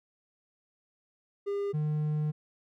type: tone pair in turn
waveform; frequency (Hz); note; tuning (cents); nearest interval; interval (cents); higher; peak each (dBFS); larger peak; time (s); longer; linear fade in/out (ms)
triangle; 402.8 / 151.71; G4 / D#3; +47 / -43; octave + perfect fourth; 1690; first; -27 / -25; second; 1.46-1.73 / 1.73-2.32; second; 20
effects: none